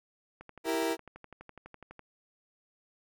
click train, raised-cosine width 0.5 ms, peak -32 dBFS, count 20, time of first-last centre 0.41-1.993 s, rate 12 Hz
30% pulse chord, E diminished, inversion none, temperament equal, 329.6 / 392 / 466.2 Hz, E4 / G4 / Bb4, 0 / 0 / 0 cents, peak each -29 / -33 / -30 dBFS, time 0.64-0.97 s, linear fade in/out 50 ms
effects none

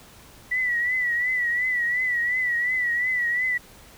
sine tone with vibrato, 1958 Hz, B6, 15 cents flat, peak -21 dBFS, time 0.51-3.58 s, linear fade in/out 10 ms, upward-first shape triangle, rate 2.8 Hz, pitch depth 78 cents each way, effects pink hiss -49 dBFS RMS until 3.97 s

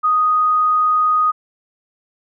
sine tone, 1244.5 Hz, D#6, in tune, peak -12 dBFS, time 0.03-1.32 s, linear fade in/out 20 ms, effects none

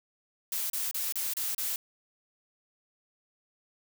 blue noise bursts, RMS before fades -32 dBFS, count 6, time 0.52-1.76 s, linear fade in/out 2 ms, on 180 ms, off 32 ms, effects none

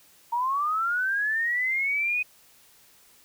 sine linear sweep, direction up, 923 to 2511 Hz, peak -23 dBFS, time 0.32-2.23 s, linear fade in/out 10 ms, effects white hiss -57 dBFS RMS until 3.24 s

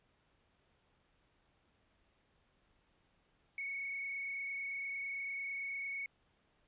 sine tone with frequency modulation, 2217 Hz, C#7, in tune, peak -38 dBFS, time 3.58-6.06 s, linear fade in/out 2 ms, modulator 28.9 Hz, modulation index 1, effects pink hiss -74 dBFS RMS until 6.67 s + resampled to 8000 Hz

